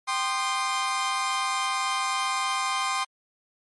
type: chord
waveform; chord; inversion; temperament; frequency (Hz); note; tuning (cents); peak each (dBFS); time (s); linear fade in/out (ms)
sawtooth; C minor; second; equal with one note detuned; 784 / 1046.5 / 1220.3; G5 / C6 / Eb6; 0 / 0 / -34; -28 / -23 / -27; 0.07-3.05; 20
effects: MP3 48 kbps